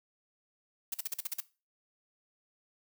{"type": "noise bursts", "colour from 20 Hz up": "blue", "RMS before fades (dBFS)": -34, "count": 8, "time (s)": [0.92, 1.404], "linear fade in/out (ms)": 5, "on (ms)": 22, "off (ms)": 44, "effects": ["noise-tail reverb RT60 0.3 s tail -18 dB re dry"]}